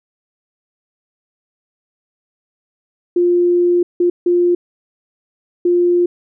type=tone bursts at uneven times; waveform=sine; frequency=351.3 Hz; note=F4; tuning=10 cents sharp; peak=-10 dBFS; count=4; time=3.16-3.83 / 4-4.1 / 4.26-4.55 / 5.65-6.06 s; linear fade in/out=5 ms; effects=none